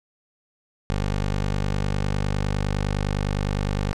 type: tone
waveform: 15% pulse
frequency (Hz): 49.84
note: G1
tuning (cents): +29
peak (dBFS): -16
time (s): 0.9-3.93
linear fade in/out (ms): 0
effects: low-pass 7000 Hz 12 dB/octave